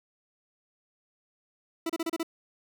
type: tone bursts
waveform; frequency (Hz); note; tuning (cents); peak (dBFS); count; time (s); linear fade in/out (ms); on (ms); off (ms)
40% pulse; 329.6; E4; 0; -27; 6; 1.86-2.231; 5; 36; 31
effects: none